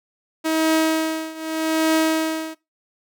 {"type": "tone with tremolo", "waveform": "sawtooth", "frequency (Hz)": 318.7, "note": "D#4", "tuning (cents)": 42, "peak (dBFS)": -11, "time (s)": [0.44, 2.55], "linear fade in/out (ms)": 20, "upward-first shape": "triangle", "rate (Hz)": 0.83, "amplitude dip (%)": 90, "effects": ["noise-tail reverb RT60 0.2 s tail -19 dB re dry"]}